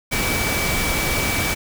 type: tone in noise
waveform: sine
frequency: 2297 Hz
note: D7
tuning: 39 cents flat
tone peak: -25 dBFS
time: 0.11-1.55 s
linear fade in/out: 20 ms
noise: pink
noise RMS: -22 dBFS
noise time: 0.11-1.55 s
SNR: -6 dB
effects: none